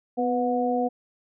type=tone cluster; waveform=sine; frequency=249.7 / 495.4 / 728 Hz; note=B3 / B4 / F#5; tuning=+19 / +5 / -28 cents; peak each=-26 dBFS; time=0.17-0.89 s; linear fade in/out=20 ms; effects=none